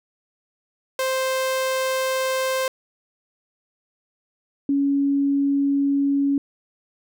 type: tone pair in turn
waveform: sawtooth / sine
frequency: 523.3 / 279.8 Hz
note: C5 / C#4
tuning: 0 / +16 cents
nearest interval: major seventh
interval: 1084 cents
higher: first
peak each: -17 dBFS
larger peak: neither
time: 0.99-2.68 / 4.69-6.38 s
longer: neither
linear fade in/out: 2 ms
effects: none